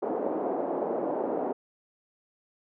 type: band-pass noise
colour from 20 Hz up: white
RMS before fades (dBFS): -30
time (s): 0.02-1.53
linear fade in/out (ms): 10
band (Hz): 260 to 690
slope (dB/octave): 24
effects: none